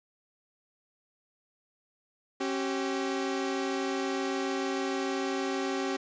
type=tone pair together; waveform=sawtooth; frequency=271.8 / 384.4 Hz; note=C#4 / G4; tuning=-34 / -34 cents; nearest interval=tritone; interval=600 cents; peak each=-28 dBFS; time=2.4-5.97 s; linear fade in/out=10 ms; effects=resampled to 16000 Hz + 10-bit